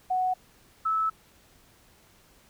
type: tone pair in turn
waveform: sine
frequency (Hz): 740 / 1306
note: F#5 / E6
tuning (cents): 0 / -17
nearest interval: minor seventh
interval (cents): 983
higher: second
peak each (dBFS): -23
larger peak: neither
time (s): 0.1-0.34 / 0.85-1.1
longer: second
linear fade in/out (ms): 10
effects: pink hiss -59 dBFS RMS until 2.49 s